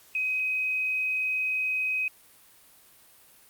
sine tone with frequency modulation, 2523 Hz, D#7, 23 cents sharp, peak -25 dBFS, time 0.15-2.08 s, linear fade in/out 2 ms, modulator 56.9 Hz, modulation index 0.23, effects white hiss -56 dBFS RMS until 3.49 s + Opus 48 kbps

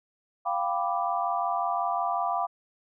sine chord, G dominant seventh, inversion third, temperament equal, 698.5 / 784 / 987.8 / 1174.7 Hz, F5 / G5 / B5 / D6, 0 / 0 / 0 / 0 cents, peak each -29 / -31 / -32 / -31 dBFS, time 0.45-2.47 s, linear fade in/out 20 ms, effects none

